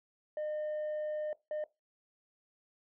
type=tone bursts at uneven times; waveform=sine; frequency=608 Hz; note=D#5; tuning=40 cents flat; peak=-31 dBFS; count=2; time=0.37-1.33 / 1.51-1.64 s; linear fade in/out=2 ms; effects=noise-tail reverb RT60 0.2 s tail -20 dB re dry + tanh soft clip ceiling -33 dBFS